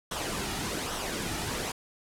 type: noise with flanger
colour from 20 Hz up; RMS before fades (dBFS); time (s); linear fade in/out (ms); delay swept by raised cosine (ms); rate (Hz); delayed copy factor
pink; -33; 0.11-1.72; 5; 0.42 to 1.92; 1.2; -0.5
effects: low-pass 11000 Hz 12 dB/octave